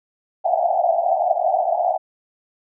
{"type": "band-pass noise", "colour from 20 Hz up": "pink", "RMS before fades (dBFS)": -19, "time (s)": [0.44, 1.98], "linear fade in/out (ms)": 20, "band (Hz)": [640, 780], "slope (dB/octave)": 96, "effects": []}